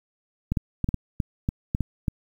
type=clicks; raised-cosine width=5 ms; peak=-11 dBFS; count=10; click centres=0.52 / 0.572 / 0.843 / 0.889 / 0.943 / 1.202 / 1.489 / 1.749 / 1.807 / 2.082 s; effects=8-bit